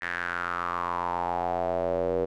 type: tone with band-pass filter sweep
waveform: square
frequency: 43.65 Hz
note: F1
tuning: in tune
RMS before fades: -29 dBFS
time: 0.01-2.26 s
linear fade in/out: 20 ms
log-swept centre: 1800 to 470 Hz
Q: 5.3
effects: none